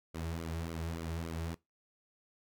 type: tone with flanger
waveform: sawtooth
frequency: 82.41 Hz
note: E2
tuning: in tune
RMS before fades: -39 dBFS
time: 0.14-1.55 s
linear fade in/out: 10 ms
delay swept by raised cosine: 1.1 to 4.1 ms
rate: 3.5 Hz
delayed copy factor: -0.75
effects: noise-tail reverb RT60 0.2 s tail -21 dB re dry